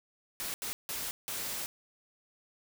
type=noise bursts at uneven times; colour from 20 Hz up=white; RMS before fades=-37 dBFS; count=4; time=0.4-0.54 / 0.62-0.73 / 0.89-1.11 / 1.28-1.66 s; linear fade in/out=0 ms; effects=none